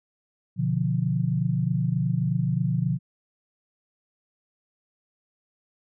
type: chord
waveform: sine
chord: B diminished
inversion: none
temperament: equal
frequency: 123.47 / 146.83 / 174.61 Hz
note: B2 / D3 / F3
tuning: 0 / 0 / 0 cents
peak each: -26 dBFS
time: 0.56-2.99 s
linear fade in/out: 50 ms
effects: none